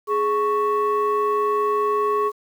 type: tone pair together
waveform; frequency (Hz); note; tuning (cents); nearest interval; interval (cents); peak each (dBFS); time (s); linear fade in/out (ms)
sine; 418.2 / 1108.7; G#4 / C#6; +12 / 0; octave + perfect fourth; 1688; -19 / -19; 0.07-2.32; 50
effects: tanh soft clip ceiling -14 dBFS + 8-bit